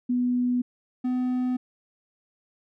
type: tone pair in turn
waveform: sine / triangle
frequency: 246.9 / 251.7 Hz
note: B3 / B3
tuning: 0 / +33 cents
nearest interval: unison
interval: 33 cents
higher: second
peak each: -21 dBFS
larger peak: neither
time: 0.09-0.62 / 1.04-1.57 s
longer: neither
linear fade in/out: 10 ms
effects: none